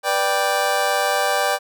25% pulse chord, G major, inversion first, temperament just, 490 / 588 / 784 Hz, B4 / D5 / G5, -14 / +2 / 0 cents, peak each -22 / -18 / -17 dBFS, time 0.03-1.59 s, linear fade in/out 50 ms, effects none

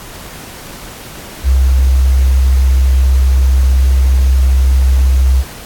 sine tone with quantisation, 65.41 Hz, C2, in tune, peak -6 dBFS, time 1.43-5.44 s, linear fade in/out 50 ms, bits 6, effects pink hiss -31 dBFS RMS until 5.65 s + AAC 64 kbps

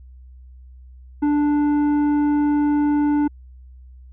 sine tone with tanh clipping, 293.7 Hz, D4, in tune, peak -17 dBFS, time 1.22-3.28 s, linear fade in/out 10 ms, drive 9 dB, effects added 63 Hz sine -40 dBFS peak until 4.12 s

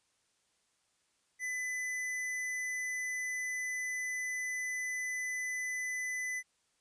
square tone, 2005 Hz, B6, 26 cents sharp, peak -35 dBFS, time 1.39-6.43 s, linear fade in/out 50 ms, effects white hiss -75 dBFS RMS until 6.8 s + resampled to 22050 Hz

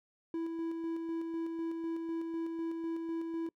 triangle tone with tremolo, 330 Hz, E4, 2 cents sharp, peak -31 dBFS, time 0.34-3.49 s, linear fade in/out 2 ms, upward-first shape square, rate 4 Hz, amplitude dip 30%, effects noise-tail reverb RT60 0.1 s tail -26 dB re dry

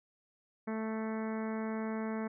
harmonic tone, 220.2 Hz, A3, 2 cents sharp, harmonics 1 / 2 / 3 / 4 / 5 / 6 / 7 / 8 / 9 / 10, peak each -35 / -41 / -45 / -47 / -49 / -51 / -52 / -53 / -54 / -55 dBFS, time 0.67-2.28 s, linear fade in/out 10 ms, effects none

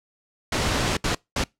pink noise bursts at uneven times, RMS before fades -23 dBFS, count 3, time 0.52-0.97 / 1.04-1.15 / 1.36-1.44 s, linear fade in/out 5 ms, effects noise-tail reverb RT60 0.2 s tail -25 dB re dry + low-pass 7000 Hz 12 dB/octave

